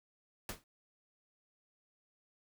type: noise with exponential decay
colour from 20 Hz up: pink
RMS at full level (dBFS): -37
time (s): 0.49-0.64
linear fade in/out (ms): 2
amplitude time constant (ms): 31
effects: none